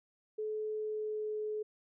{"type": "tone with pitch glide", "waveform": "sine", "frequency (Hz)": [430, 426.8], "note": ["A4", "G#4"], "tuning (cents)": [-40, 47], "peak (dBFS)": -34, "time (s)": [0.38, 1.63], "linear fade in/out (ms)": 10, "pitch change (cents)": -13, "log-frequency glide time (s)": [0.74, 1.37], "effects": []}